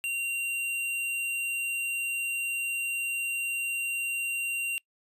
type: tone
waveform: square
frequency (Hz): 2762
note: F7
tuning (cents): -20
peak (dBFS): -29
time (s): 0.04-4.78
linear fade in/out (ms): 0
effects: noise-tail reverb RT60 0.1 s tail -24 dB re dry + resampled to 32000 Hz